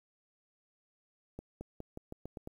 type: accelerating click train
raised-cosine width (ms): 2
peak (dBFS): -29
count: 8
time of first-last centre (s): 1.39-2.474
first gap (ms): 220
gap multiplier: 0.88
effects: 10-bit